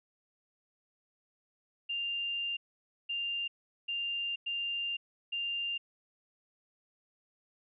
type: tone bursts at uneven times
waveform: sine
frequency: 2794 Hz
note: F7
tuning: in tune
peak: -32 dBFS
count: 5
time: 1.89-2.57 / 3.09-3.48 / 3.88-4.36 / 4.46-4.97 / 5.32-5.78 s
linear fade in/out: 10 ms
effects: none